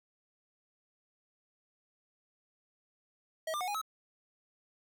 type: tone with pitch steps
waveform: square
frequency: 639 / 1194 / 731 / 823 / 1290 Hz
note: D#5 / D6 / F#5 / G#5 / E6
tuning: +46 / +28 / -21 / -16 / -38 cents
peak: -34 dBFS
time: 3.47-3.815 s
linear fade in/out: 5 ms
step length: 69 ms
effects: none